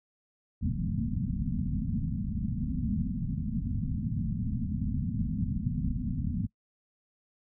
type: low-pass noise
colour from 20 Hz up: white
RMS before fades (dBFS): -31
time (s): 0.61-6.47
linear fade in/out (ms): 20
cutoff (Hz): 250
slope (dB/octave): 96
effects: noise-tail reverb RT60 0.1 s tail -23 dB re dry